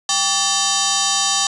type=tone with frequency modulation; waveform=sine; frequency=1146 Hz; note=D6; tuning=43 cents flat; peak=-15 dBFS; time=0.09-1.47 s; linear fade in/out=2 ms; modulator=968 Hz; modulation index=7.1; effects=resampled to 22050 Hz + 9-bit